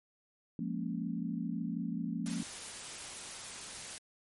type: chord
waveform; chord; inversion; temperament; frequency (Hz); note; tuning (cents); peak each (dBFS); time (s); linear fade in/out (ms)
sine; Bb minor seventh; second; equal; 174.61 / 207.7 / 233.1 / 277.2; F3 / Ab3 / Bb3 / Db4; 0 / 0 / 0 / 0; -38 / -40 / -38 / -41; 0.59-2.43; 2
type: noise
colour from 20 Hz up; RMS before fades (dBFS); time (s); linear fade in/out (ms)
white; -44; 2.26-3.98; 0
effects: MP3 48 kbps